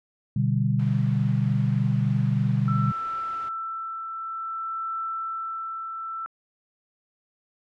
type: chord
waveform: sine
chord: G major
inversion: first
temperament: equal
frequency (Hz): 123.47 / 146.83 / 196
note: B2 / D3 / G3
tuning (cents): 0 / 0 / 0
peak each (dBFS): -23 / -25 / -26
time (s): 0.36-2.92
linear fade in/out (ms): 5
type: noise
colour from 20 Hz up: white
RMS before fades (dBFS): -39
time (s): 0.79-3.49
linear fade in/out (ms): 5
type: tone with tremolo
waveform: sine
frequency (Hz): 1331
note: E6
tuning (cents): +16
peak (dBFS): -26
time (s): 2.68-6.26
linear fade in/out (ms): 0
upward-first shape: triangle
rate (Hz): 0.54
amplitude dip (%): 40
effects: low-pass 2000 Hz 12 dB/octave